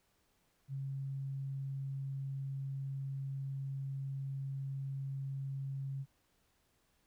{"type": "tone", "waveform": "sine", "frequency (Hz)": 136.4, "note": "C#3", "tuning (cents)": -28, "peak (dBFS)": -37, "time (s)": [0.68, 6.06], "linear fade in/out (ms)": 50, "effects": ["pink hiss -75 dBFS RMS until 7.06 s"]}